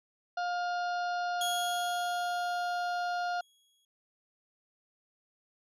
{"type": "harmonic tone", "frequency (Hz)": 708, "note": "F5", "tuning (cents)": 23, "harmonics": [1, 2, 4, 5, 6, 7, 8], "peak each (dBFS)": [-31, -37, -51, -53, -48, -55, -57], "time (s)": [0.37, 3.41], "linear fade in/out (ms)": 5}
{"type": "tone with exponential decay", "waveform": "sawtooth", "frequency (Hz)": 3322, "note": "G#7", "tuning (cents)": 0, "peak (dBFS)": -28, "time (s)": [1.41, 3.85], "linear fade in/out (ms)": 2, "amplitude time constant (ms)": 530}
{"effects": ["resampled to 32000 Hz"]}